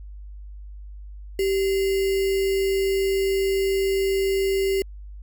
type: tone with sample-and-hold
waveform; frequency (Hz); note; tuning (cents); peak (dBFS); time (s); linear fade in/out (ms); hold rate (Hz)
sine; 388.6; G4; -15; -19; 1.39-4.82; 2; 2450
effects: added 50 Hz sine -36 dBFS peak until 5.22 s